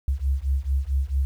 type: beating tone pair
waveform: sine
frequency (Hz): 65.8 / 70.3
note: C2 / C#2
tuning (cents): +10 / +25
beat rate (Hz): 4.5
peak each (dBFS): -24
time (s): 0.08-1.25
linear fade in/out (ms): 0
effects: 9-bit